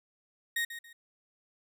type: tone with echo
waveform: 35% pulse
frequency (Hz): 1864.7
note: A#6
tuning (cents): 0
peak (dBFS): -27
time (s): 0.56-0.65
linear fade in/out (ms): 5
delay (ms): 140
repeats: 2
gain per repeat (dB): -11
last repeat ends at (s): 0.93
effects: none